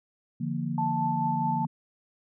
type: chord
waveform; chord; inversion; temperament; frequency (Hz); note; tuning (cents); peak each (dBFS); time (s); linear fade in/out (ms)
sine; Bb major; first; equal with one note detuned; 146.83 / 172.41 / 233.1; D3 / F3 / Bb3; 0 / -22 / 0; -32; 0.4-1.67; 10
type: tone with tremolo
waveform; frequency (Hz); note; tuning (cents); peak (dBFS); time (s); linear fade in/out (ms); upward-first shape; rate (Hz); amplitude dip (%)
sine; 880; A5; 0; -25; 0.78-1.65; 2; triangle; 4.6; 30
effects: none